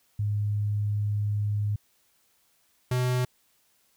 sine / square tone pair in turn, 103.83 / 125.68 Hz, G#2 / B2, 0 / +31 cents, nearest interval minor third, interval 331 cents, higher second, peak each -24 / -24 dBFS, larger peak neither, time 0.19-1.76 / 2.91-3.25 s, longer first, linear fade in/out 5 ms, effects white hiss -67 dBFS RMS until 3.96 s

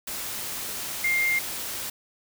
sine tone in noise, 2113 Hz, C7, 16 cents sharp, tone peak -21 dBFS, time 1.04-1.39 s, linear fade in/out 5 ms, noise white, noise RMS -33 dBFS, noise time 0.07-1.9 s, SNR +9 dB, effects none

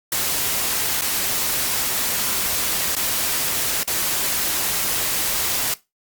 white noise with dropouts, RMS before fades -22 dBFS, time 0.12-5.74 s, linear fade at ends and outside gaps 2 ms, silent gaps 1.011-1.019 / 2.952-2.965 / 3.832-3.876 s, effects noise-tail reverb RT60 0.2 s tail -17 dB re dry + Opus 48 kbps

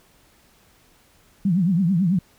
sine tone with vibrato, 180.3 Hz, F#3, 45 cents flat, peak -16 dBFS, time 1.45-2.19 s, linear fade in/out 5 ms, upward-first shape triangle, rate 9.1 Hz, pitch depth 230 cents each way, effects pink hiss -57 dBFS RMS until 2.38 s

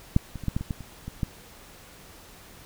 clicks, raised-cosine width 5 ms, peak -6 / -23 / -24 / -13 / -13 / -20 / -16 / -27 / -22 / -13 dBFS, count 10, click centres 0.164 / 0.357 / 0.437 / 0.483 / 0.565 / 0.61 / 0.708 / 0.807 / 1.08 / 1.232 s, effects pink hiss -49 dBFS RMS until 2.65 s

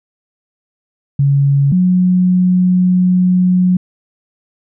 sine tone pair in turn, 140 / 182.02 Hz, C#3 / F#3, +18 / -28 cents, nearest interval perfect fourth, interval 454 cents, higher second, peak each -8 dBFS, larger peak neither, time 1.19-1.72 / 1.72-3.77 s, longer second, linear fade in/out 5 ms, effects none

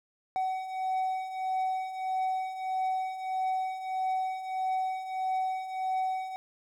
triangle beating tone pair, 752 / 753.6 Hz, F#5 / F#5, +28 / +32 cents, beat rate 1.6 Hz, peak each -34 / -28 dBFS, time 0.36-6.36 s, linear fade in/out 0 ms, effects none

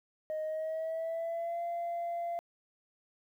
sine tone with pitch glide, 622.3 to 686.5 Hz, D#5 to F5, 0 to -30 cents, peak -31 dBFS, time 0.3-2.39 s, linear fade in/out 0 ms, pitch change +170 cents, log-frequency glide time 0.43-1.62 s, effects tanh soft clip ceiling -31 dBFS + 11-bit

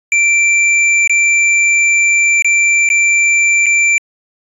square tone with dropouts, 2349 Hz, D7, in tune, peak -9 dBFS, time 0.12-3.98 s, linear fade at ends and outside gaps 1 ms, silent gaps 1.075-1.096 / 2.422-2.446 / 2.89-2.901 / 3.659-3.665 s, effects resampled to 24000 Hz

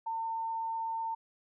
sine tone, 904 Hz, A5, 47 cents sharp, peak -32 dBFS, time 0.06-1.15 s, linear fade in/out 10 ms, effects none

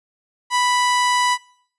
sawtooth tone, 987.8 Hz, B5, in tune, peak -12 dBFS, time 0.5-1.38 s, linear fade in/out 50 ms, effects noise-tail reverb RT60 0.6 s tail -22 dB re dry + resampled to 24000 Hz

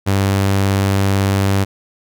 sawtooth tone, 98 Hz, G2, in tune, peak -9 dBFS, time 0.06-1.65 s, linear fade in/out 20 ms, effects none

